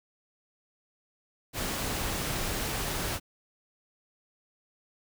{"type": "noise", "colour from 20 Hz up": "pink", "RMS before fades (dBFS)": -32, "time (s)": [1.53, 3.2], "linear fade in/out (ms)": 50, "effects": []}